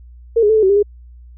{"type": "tone with pitch steps", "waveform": "sine", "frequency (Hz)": [459.2, 415.6, 439.1, 433.7, 380.2, 402.1, 411.5], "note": ["A#4", "G#4", "A4", "A4", "F#4", "G4", "G#4"], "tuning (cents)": [-26, 1, -4, -25, 47, 44, -16], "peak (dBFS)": -9, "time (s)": [0.36, 0.829], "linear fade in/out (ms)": 10, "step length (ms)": 67, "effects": ["added 60 Hz sine -37 dBFS peak until 1.37 s"]}